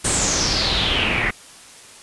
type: noise with low-pass filter sweep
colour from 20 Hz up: pink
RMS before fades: -20 dBFS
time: 0.04-1.31 s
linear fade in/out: 10 ms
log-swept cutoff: 8900 to 2000 Hz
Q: 6
effects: white hiss -43 dBFS RMS until 2.02 s + resampled to 24000 Hz